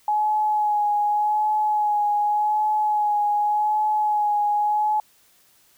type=tone with vibrato; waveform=sine; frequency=841 Hz; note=G#5; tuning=22 cents sharp; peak=-18 dBFS; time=0.08-5 s; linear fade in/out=2 ms; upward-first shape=sine; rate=0.86 Hz; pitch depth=23 cents each way; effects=white hiss -58 dBFS RMS until 5.77 s